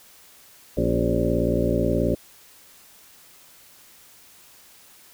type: harmonic tone with a mistuned harmonic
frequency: 58.5 Hz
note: A#1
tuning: 7 cents sharp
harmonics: 1 / 2 / 3 / 4 / 5 / 6 / 7 / 9 / 10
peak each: -28 / -28 / -28 / -28 / -28 / -28 / -28 / -28 / -28 dBFS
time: 0.77-2.15 s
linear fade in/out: 5 ms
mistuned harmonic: 5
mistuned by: -78 cents
effects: white hiss -51 dBFS RMS until 5.13 s